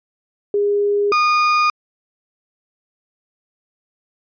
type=tone pair in turn; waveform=sine / 35% pulse; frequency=408.4 / 1223.8 Hz; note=G#4 / D#6; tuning=-29 / -29 cents; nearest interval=octave + perfect fifth; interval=1900 cents; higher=second; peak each=-14 / -11 dBFS; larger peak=second; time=0.54-1.12 / 1.12-1.7 s; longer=neither; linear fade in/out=2 ms; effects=resampled to 11025 Hz